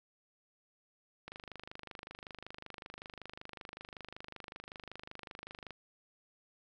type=click train; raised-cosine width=0.3 ms; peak=-29 dBFS; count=113; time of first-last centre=1.28-5.707 s; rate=25.3 Hz; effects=none